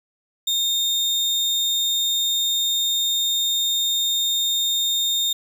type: tone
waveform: 35% pulse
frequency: 3660 Hz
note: A#7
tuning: 32 cents flat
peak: -17 dBFS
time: 0.47-5.33 s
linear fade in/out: 5 ms
effects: none